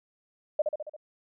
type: tone with echo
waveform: sine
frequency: 605 Hz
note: D#5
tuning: 49 cents flat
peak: -20 dBFS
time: 0.59-0.62 s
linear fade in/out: 5 ms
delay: 69 ms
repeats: 5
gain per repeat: -4 dB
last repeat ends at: 0.965 s
effects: none